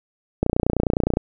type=click train; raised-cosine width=2 ms; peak=-5 dBFS; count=23; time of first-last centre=0.43-1.171 s; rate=29.7 Hz; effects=none